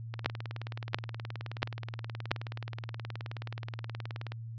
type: two click trains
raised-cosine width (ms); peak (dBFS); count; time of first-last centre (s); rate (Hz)
0.3; -10 / -24; 4 / 80; 0.26-2.315 / 0.14-4.32; 1.46 / 18.9
effects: added 114 Hz sine -39 dBFS peak until 4.58 s + resampled to 16000 Hz